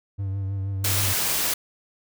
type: tone with vibrato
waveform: triangle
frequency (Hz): 97.5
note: G2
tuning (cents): -9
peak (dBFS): -23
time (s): 0.18-1.14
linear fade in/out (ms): 20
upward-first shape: triangle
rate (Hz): 6.3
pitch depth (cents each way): 41
type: noise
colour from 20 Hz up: white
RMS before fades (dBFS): -24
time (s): 0.84-1.54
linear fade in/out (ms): 5
effects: none